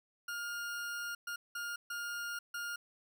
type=tone bursts at uneven times; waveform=40% pulse; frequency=1414 Hz; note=F6; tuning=21 cents sharp; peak=-37 dBFS; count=5; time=0.28-1.15 / 1.27-1.36 / 1.55-1.76 / 1.9-2.39 / 2.54-2.76 s; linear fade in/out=5 ms; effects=none